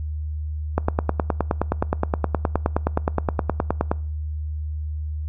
click train, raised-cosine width 1 ms, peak -5 dBFS, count 31, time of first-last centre 0.78-3.915 s, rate 9.57 Hz, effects noise-tail reverb RT60 0.5 s tail -23 dB re dry + added 76 Hz sine -25 dBFS peak until 5.28 s

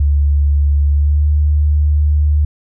sine tone with pitch glide, 72 to 74.32 Hz, D2 to D2, -34 to +21 cents, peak -9 dBFS, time 0-2.45 s, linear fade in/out 5 ms, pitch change +55 cents, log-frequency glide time 0.9-1.25 s, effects none

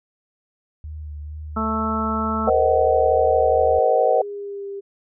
sine tone with vibrato, 75.5 Hz, D2, 48 cents sharp, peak -30 dBFS, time 0.84-3.79 s, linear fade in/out 0 ms, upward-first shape sine, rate 2.2 Hz, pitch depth 34 cents each way
harmonic tone, 220 Hz, A3, in tune, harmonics 1 / 2 / 3 / 4 / 5 / 6, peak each -24 / -32 / -32 / -31 / -31 / -24 dBFS, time 1.56-2.5 s, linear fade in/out 10 ms
sine chord, C half-diminished seventh, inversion third, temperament just, 470.9 / 523.3 / 627.9 / 753.5 Hz, Bb4 / C5 / Eb5 / Gb5, +18 / 0 / +16 / +31 cents, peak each -20 dBFS, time 2.47-4.22 s, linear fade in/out 5 ms
sine tone with pitch glide, 433.9 to 397.9 Hz, A4 to G4, -24 to +26 cents, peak -28 dBFS, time 2.53-4.81 s, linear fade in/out 20 ms, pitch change -150 cents, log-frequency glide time 3.27-4.67 s
effects none

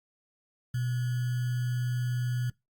sine tone with sample-and-hold, 123.47 Hz, B2, in tune, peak -27 dBFS, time 0.74-2.5 s, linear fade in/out 5 ms, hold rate 1575 Hz, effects noise-tail reverb RT60 0.2 s tail -23 dB re dry + Opus 48 kbps

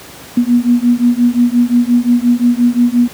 sine beating tone pair, 238.8 / 244.5 Hz, A#3 / B3, +42 / -17 cents, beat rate 5.7 Hz, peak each -11 dBFS, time 0.37-3.08 s, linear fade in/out 5 ms, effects pink hiss -34 dBFS RMS until 3.13 s + high-pass 100 Hz 12 dB/octave

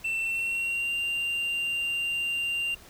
triangle tone with pitch glide, 2683 to 2782 Hz, E7 to F7, +30 to -7 cents, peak -25 dBFS, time 0.04-2.75 s, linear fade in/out 10 ms, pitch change +63 cents, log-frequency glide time 0.2-0.94 s, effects pink hiss -51 dBFS RMS until 2.89 s

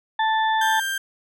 harmonic tone, 880 Hz, A5, in tune, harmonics 1 / 2 / 4, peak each -19 / -25 / -31 dBFS, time 0.19-0.8 s, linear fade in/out 5 ms
35% pulse tone, 1584 Hz, G6, 18 cents sharp, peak -22 dBFS, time 0.61-0.98 s, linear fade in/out 5 ms
effects none

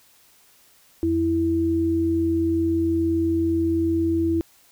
sine tone pair together, 87.31 / 329.6 Hz, F2 / E4, 0 / 0 cents, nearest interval octave + major seventh, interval 2300 cents, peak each -27 / -19 dBFS, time 1.03-4.41 s, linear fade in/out 0 ms, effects white hiss -56 dBFS RMS until 4.71 s

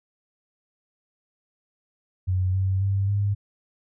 sine tone with pitch steps, 92.5 / 95.32 / 98.23 / 101.22 Hz, F#2 / G2 / G2 / G#2, 0 / -48 / +4 / -44 cents, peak -20 dBFS, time 2.27-3.35 s, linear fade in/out 20 ms, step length 270 ms, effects none

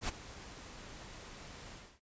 pink noise with ADSR envelope, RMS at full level -34 dBFS, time 0.01-2 s, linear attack 73 ms, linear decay 19 ms, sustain -16 dB, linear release 270 ms, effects noise-tail reverb RT60 0.1 s tail -18 dB re dry + resampled to 16000 Hz

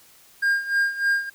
triangle tone with tremolo, 1610 Hz, G6, 46 cents sharp, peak -15 dBFS, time 0.42-1.3 s, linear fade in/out 10 ms, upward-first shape sine, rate 3.3 Hz, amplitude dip 80%, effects white hiss -53 dBFS RMS until 1.34 s

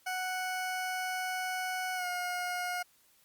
20% pulse tone with pitch glide, 740 to 717.7 Hz, F#5 to F5, 0 to +47 cents, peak -28 dBFS, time 0.06-2.83 s, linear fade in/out 10 ms, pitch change -53 cents, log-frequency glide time 1.95-2.06 s, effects white hiss -66 dBFS RMS until 3.24 s + Opus 48 kbps

